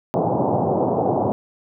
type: band-pass noise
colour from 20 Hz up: white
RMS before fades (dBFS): -20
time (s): 0.14-1.32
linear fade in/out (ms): 0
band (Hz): 100 to 860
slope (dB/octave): 48
effects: none